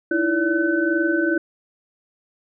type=tone cluster; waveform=sine; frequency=311.6 / 333.8 / 573 / 1514 Hz; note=D#4 / E4 / D5 / F#6; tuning=+3 / +22 / -43 / +39 cents; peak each=-25 / -20 / -27 / -23 dBFS; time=0.11-1.38 s; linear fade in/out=5 ms; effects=none